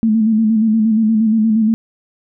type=tone with vibrato; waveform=sine; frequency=220 Hz; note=A3; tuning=in tune; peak=-10 dBFS; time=0.03-1.74 s; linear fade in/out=0 ms; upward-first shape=square; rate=8.5 Hz; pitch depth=43 cents each way; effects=none